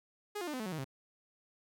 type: tone with pitch steps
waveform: sawtooth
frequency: 415.3 / 353.3 / 300.5 / 255.6 / 217.5 / 185 / 157.37 / 133.87 Hz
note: G#4 / F4 / D4 / C4 / A3 / F#3 / D#3 / C3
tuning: 0 / +20 / +40 / -40 / -20 / 0 / +20 / +40 cents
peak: -33 dBFS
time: 0.35-0.846 s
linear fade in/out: 10 ms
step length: 62 ms
effects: none